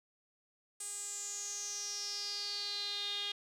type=tone with band-pass filter sweep; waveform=sawtooth; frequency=407.8 Hz; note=G#4; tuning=32 cents flat; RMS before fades=-40 dBFS; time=0.8-3.32 s; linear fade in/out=5 ms; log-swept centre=8400 to 3400 Hz; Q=7.8; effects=none